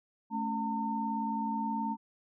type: tone cluster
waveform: sine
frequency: 218.5 / 277.2 / 908 Hz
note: A3 / C#4 / A#5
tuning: -12 / 0 / -46 cents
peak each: -34 / -39 / -33 dBFS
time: 0.3-1.97 s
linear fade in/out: 50 ms
effects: none